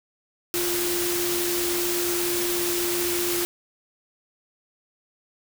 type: tone in noise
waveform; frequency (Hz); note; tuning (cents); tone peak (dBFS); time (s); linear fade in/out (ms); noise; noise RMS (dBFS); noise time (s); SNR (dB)
sine; 350.1; F4; +4; -26; 0.54-3.45; 0; white; -27; 0.54-3.45; -2
effects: none